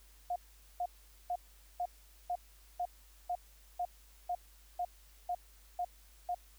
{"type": "tone bursts", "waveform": "sine", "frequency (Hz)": 712, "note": "F5", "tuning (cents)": 33, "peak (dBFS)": -32, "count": 13, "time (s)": [0.3, 6.347], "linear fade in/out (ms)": 5, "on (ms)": 59, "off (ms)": 440, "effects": ["added 50 Hz sine -59 dBFS peak until 6.58 s", "white hiss -64 dBFS RMS until 6.58 s"]}